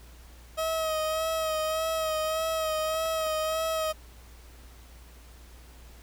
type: tone with vibrato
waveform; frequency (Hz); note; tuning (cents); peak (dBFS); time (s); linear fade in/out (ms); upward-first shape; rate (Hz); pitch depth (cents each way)
30% pulse; 635; D#5; +35; -24; 0.57-3.93; 20; sine; 1.7; 30
type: clicks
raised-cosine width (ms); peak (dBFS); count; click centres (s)
0.5; -33; 5; 2.942 / 3.057 / 3.213 / 3.268 / 3.524
effects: added 59 Hz sine -48 dBFS peak until 6.02 s + pink hiss -55 dBFS RMS until 6.02 s